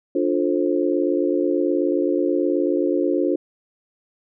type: chord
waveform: sine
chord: D minor seventh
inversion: none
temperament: just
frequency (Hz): 293.7 / 352.4 / 440.5 / 528.6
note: D4 / F4 / A4 / C5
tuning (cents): 0 / +16 / +2 / +18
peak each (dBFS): -22 / -21 / -26 / -25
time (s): 0.15-3.36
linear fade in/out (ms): 5
effects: none